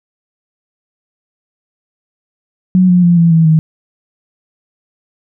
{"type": "tone with pitch steps", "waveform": "sine", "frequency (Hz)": [184.2, 178.65, 173.26, 168.04, 162.97, 158.06], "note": ["F#3", "F3", "F3", "E3", "E3", "D#3"], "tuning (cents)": [-7, 40, -13, 34, -19, 28], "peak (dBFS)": -5, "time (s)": [2.75, 3.59], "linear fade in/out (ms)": 0, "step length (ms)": 140, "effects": []}